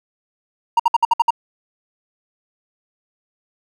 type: tone bursts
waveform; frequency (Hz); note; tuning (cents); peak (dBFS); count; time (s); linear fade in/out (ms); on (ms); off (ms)
triangle; 932.3; A#5; 0; -8; 7; 0.77-1.306; 5; 26; 59
effects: none